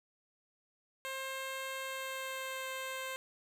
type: tone with pitch glide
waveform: 10% pulse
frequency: 531 to 525.2 Hz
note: C5 to C5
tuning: +25 to +6 cents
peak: -30 dBFS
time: 1.05-3.16 s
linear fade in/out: 0 ms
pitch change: -19 cents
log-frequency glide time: 1.8-2.7 s
effects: none